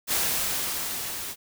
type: noise with level ramp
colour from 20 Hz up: white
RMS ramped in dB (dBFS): -24 to -35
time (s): 0.07-1.36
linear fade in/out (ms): 50
effects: none